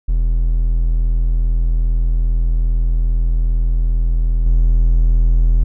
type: tone with level steps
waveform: triangle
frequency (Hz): 41.22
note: E1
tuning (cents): +1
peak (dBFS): -10 / -7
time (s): 0.08-5.64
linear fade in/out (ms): 10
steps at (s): 4.46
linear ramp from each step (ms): 5
effects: none